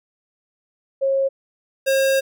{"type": "tone pair in turn", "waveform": ["sine", "square"], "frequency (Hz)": [542, 538.3], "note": ["C#5", "C5"], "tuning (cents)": [-39, 49], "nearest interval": "unison", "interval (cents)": 12, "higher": "first", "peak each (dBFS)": -16, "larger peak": "neither", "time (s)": [[1.01, 1.29], [1.86, 2.21]], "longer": "second", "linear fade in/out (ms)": 20, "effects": []}